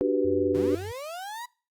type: chord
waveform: sine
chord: G major seventh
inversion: second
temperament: equal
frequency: 293.7 / 370 / 392 / 493.9 Hz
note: D4 / F#4 / G4 / B4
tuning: 0 / 0 / 0 / 0 cents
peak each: -27 dBFS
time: 0.01-0.75 s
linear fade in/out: 0 ms
type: tone with vibrato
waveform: sine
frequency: 92.7 Hz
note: F#2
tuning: 4 cents sharp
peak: -36 dBFS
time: 0.24-0.92 s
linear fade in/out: 10 ms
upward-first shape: sine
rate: 2.2 Hz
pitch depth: 23 cents each way
type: linear sweep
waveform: 35% pulse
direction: up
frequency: 123.5 to 985 Hz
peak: -33 dBFS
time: 0.54-1.46 s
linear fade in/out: 10 ms
effects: noise-tail reverb RT60 0.4 s tail -24 dB re dry + Opus 48 kbps